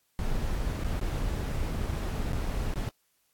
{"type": "noise with dropouts", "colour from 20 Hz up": "brown", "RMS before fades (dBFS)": -30, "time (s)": [0.19, 2.89], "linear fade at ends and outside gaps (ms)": 0, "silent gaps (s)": [[0.835, 0.845], [0.995, 1.013], [2.322, 2.332], [2.737, 2.757]], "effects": ["white hiss -72 dBFS RMS until 3.33 s", "AAC 64 kbps"]}